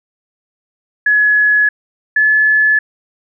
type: tone pair in turn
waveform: sine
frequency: 1694 / 1721.6 Hz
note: G#6 / A6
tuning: +34 / -38 cents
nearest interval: unison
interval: 28 cents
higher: second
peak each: -8 dBFS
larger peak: neither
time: 1.06-1.69 / 2.16-2.79 s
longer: neither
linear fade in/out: 5 ms
effects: none